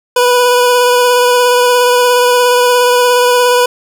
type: tone with vibrato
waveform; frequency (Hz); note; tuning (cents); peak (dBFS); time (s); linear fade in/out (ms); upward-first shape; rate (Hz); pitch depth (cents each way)
25% pulse; 492.1; B4; -6; -3; 0.16-3.66; 5; sine; 17; 17
effects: none